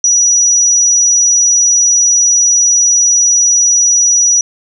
sine tone, 5840 Hz, F#8, 24 cents flat, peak -6 dBFS, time 0.04-4.41 s, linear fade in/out 2 ms, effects none

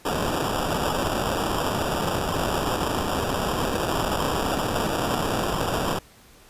white noise with sample-and-hold, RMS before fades -25 dBFS, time 0.05-5.99 s, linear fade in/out 5 ms, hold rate 2100 Hz, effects pink hiss -52 dBFS RMS until 6.49 s + resampled to 32000 Hz

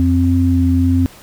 sine tone pair together, 87.73 / 261.6 Hz, F2 / C4, +8 / 0 cents, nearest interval octave + perfect fifth, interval 1892 cents, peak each -13 dBFS, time 0-1.06 s, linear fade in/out 0 ms, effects pink hiss -41 dBFS RMS until 1.22 s

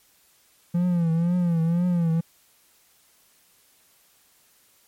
triangle tone with vibrato, 170.9 Hz, F3, 37 cents flat, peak -17 dBFS, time 0.74-2.21 s, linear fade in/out 10 ms, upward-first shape triangle, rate 2 Hz, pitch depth 100 cents each way, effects white hiss -60 dBFS RMS until 4.87 s + MP3 64 kbps

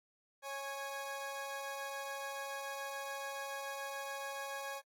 20% pulse tone pair together, 551 / 830 Hz, C#5 / G#5, -11 / -1 cents, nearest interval perfect fifth, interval 710 cents, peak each -38 / -39 dBFS, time 0.42-4.82 s, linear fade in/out 50 ms, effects AAC 64 kbps

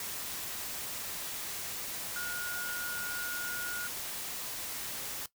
sine tone in noise, 1436 Hz, F6, 48 cents sharp, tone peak -35 dBFS, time 2.16-3.87 s, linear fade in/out 2 ms, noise white, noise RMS -39 dBFS, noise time 0-5.26 s, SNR +1 dB, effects noise-tail reverb RT60 0.1 s tail -17 dB re dry

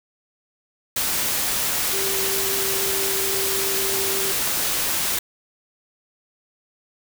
sine tone in noise, 389.7 Hz, G4, 10 cents flat, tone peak -28 dBFS, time 1.93-4.32 s, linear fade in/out 5 ms, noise white, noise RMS -23 dBFS, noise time 0.96-5.19 s, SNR -8 dB, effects none

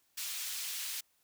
pink high-pass noise, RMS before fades -39 dBFS, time 0.17-1.01 s, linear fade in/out 10 ms, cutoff 3100 Hz, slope 12 dB/octave, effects white hiss -73 dBFS RMS until 1.23 s

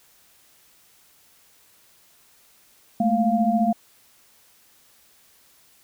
sine tone cluster, 212.7 / 227.1 / 698 Hz, G#3 / A#3 / F5, +42 / -45 / -1 cents, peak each -22 dBFS, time 3-3.73 s, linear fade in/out 5 ms, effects white hiss -57 dBFS RMS until 5.83 s

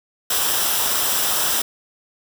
white noise with comb filter, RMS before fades -20 dBFS, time 0.3-1.62 s, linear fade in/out 5 ms, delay 0.45 ms, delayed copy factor -0.5, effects none

